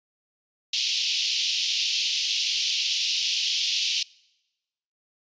pink band-pass noise, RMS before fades -26 dBFS, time 0.73-4.03 s, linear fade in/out 5 ms, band 2700 to 5800 Hz, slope 48 dB/octave, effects noise-tail reverb RT60 1.0 s tail -25 dB re dry + resampled to 16000 Hz

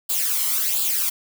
blue noise with flanger, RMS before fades -22 dBFS, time 0.09-1.1 s, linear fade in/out 10 ms, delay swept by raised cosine 0.25 to 0.98 ms, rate 1.4 Hz, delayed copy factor +0.7, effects none

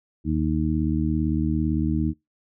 harmonic tone, 77.78 Hz, D#2, in tune, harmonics 1 / 2 / 3 / 4, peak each -26 / -26 / -26 / -26 dBFS, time 0.24-2.14 s, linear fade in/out 50 ms, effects noise-tail reverb RT60 0.2 s tail -25 dB re dry

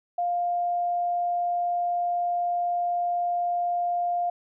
sine tone, 702 Hz, F5, 9 cents sharp, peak -23 dBFS, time 0.18-4.3 s, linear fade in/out 5 ms, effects none

